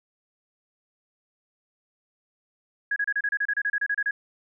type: tone bursts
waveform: sine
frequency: 1661.2 Hz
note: G#6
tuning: in tune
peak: -22 dBFS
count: 15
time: 2.91-4.11 s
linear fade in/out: 5 ms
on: 52 ms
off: 30 ms
effects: none

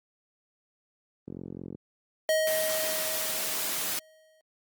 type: click train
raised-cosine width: 3 ms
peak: -24 dBFS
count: 22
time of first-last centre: 1.28-1.749 s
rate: 44.8 Hz
type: tone with exponential decay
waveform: square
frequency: 630 Hz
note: D#5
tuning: 21 cents sharp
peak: -22 dBFS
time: 2.29-4.41 s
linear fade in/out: 1 ms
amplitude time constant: 460 ms
type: noise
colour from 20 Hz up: white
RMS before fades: -31 dBFS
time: 2.47-3.99 s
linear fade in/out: 2 ms
effects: high-pass 150 Hz 12 dB/octave + Opus 32 kbps

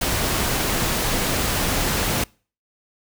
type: noise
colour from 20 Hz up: pink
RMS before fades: -22 dBFS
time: 0.01-2.24 s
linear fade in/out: 5 ms
effects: noise-tail reverb RT60 0.4 s tail -26 dB re dry

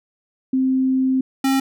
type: tone pair in turn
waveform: sine / square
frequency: 261.6 / 268.8 Hz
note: C4 / C4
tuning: 0 / +47 cents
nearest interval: unison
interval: 47 cents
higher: second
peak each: -15 / -16 dBFS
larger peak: first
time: 0.53-1.21 / 1.44-1.6 s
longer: first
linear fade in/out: 5 ms
effects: none

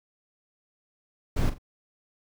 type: noise with echo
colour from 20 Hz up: brown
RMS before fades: -24 dBFS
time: 1.36-1.5 s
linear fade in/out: 10 ms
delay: 42 ms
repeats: 2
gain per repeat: -11 dB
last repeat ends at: 1.584 s
effects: none

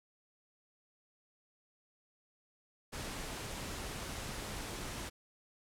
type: noise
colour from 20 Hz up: pink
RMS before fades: -42 dBFS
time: 2.92-5.1 s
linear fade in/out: 20 ms
effects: low-pass 11000 Hz 12 dB/octave

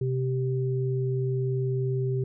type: tone pair together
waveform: sine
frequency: 129.02 / 390 Hz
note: C3 / G4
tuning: -24 / -9 cents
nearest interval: octave + perfect fifth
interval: 1915 cents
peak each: -25 / -30 dBFS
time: 0.01-2.24 s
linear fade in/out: 5 ms
effects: none

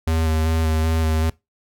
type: tone with vibrato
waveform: square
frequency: 80 Hz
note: D#2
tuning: 49 cents sharp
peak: -18 dBFS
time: 0.07-1.3 s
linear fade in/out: 5 ms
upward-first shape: square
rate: 2.6 Hz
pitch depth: 18 cents each way
effects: noise-tail reverb RT60 0.2 s tail -21 dB re dry

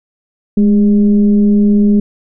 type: tone with frequency modulation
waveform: sine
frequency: 207.7 Hz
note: G#3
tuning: in tune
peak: -6 dBFS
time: 0.57-2 s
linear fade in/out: 5 ms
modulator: 197 Hz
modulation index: 0.46
effects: none

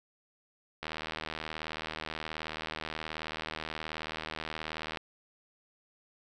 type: click train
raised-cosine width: 0.3 ms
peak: -20 dBFS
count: 327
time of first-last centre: 0.83-4.972 s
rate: 78.7 Hz
effects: none

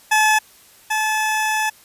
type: tone pair in turn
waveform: 20% pulse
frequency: 861 / 864.4 Hz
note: A5 / A5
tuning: -38 / -31 cents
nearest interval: unison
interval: 7 cents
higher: second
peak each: -8 / -13 dBFS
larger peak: first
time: 0.11-0.39 / 0.9-1.7 s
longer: second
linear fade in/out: 10 ms
effects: white hiss -49 dBFS RMS until 1.84 s + resampled to 32000 Hz

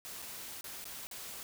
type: noise with dropouts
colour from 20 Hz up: white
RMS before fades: -45 dBFS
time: 0.05-1.43 s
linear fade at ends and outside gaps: 0 ms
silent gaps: 0.22-0.224 / 0.61-0.642 / 0.842-0.854 / 1.07-1.112 s
effects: none

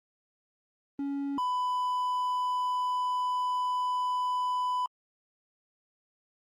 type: tone pair in turn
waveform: triangle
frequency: 280 / 997.8 Hz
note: C#4 / B5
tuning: +18 / +17 cents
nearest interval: octave + minor seventh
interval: 2199 cents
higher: second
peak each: -28 / -25 dBFS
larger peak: second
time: 0.99-1.38 / 1.38-4.86 s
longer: second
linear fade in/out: 2 ms
effects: Opus 32 kbps

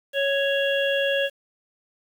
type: harmonic tone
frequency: 554.4 Hz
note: C#5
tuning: in tune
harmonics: 1 / 3 / 5 / 6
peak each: -22 / -27 / -29 / -30 dBFS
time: 0.13-1.3 s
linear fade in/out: 50 ms
effects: 8-bit

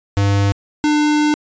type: tone pair in turn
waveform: square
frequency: 100 / 299.7 Hz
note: G2 / D4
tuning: +35 / +35 cents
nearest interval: octave + perfect fifth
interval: 1900 cents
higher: second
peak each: -13 dBFS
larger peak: neither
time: 0.17-0.52 / 0.84-1.34 s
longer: second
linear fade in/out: 0 ms
effects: resampled to 16000 Hz

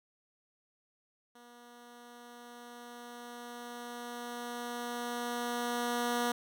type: tone with level ramp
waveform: 10% pulse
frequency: 240.4 Hz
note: B3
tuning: 46 cents flat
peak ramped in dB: -46 to -21 dBFS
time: 1.35-6.32 s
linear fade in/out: 5 ms
effects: none

